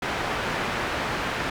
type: low-pass noise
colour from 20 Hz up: white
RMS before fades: -28 dBFS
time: 0.02-1.5 s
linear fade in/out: 5 ms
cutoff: 1800 Hz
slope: 12 dB/octave
effects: none